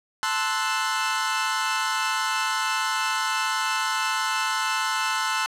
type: chord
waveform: sawtooth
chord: F# half-diminished seventh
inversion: first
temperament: equal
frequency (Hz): 880 / 1046.5 / 1318.5 / 1480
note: A5 / C6 / E6 / F#6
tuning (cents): 0 / 0 / 0 / 0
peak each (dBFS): -25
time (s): 0.23-5.46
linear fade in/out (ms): 0
effects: low-pass 9000 Hz 12 dB/octave